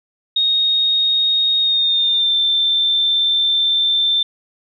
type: tone with pitch glide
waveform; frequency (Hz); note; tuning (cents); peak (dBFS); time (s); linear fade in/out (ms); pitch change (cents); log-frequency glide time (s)
sine; 3729 to 3561; A#7 to A7; 0 to +20; -13; 0.36-4.23; 5; -80; 1.6-2.35
effects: none